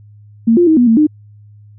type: tone with pitch steps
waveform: sine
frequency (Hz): 227.9 / 349.7 / 317.3 / 243.8 / 225.4 / 303.9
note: A#3 / F4 / D#4 / B3 / A3 / D#4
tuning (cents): -39 / +2 / +34 / -22 / +42 / -41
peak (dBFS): -6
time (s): 0.47-1.07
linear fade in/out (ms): 10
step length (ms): 100
effects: added 104 Hz sine -38 dBFS peak until 1.78 s